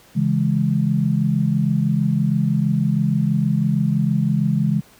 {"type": "chord", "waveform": "sine", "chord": "C# minor", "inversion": "none", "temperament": "equal", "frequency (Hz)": [138.59, 164.81, 207.7], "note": ["C#3", "E3", "G#3"], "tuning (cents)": [0, 0, 0], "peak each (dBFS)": -20, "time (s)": [0.15, 4.81], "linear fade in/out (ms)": 20, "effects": ["pink hiss -50 dBFS RMS until 4.99 s", "high-pass 60 Hz 12 dB/octave"]}